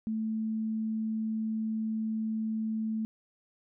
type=tone; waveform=sine; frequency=220 Hz; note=A3; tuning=in tune; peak=-29 dBFS; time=0.07-3.05 s; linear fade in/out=0 ms; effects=none